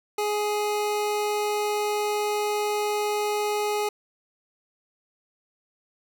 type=tone; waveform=25% pulse; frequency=417.7 Hz; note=G#4; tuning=10 cents sharp; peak=-20 dBFS; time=0.18-3.89 s; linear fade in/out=5 ms; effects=none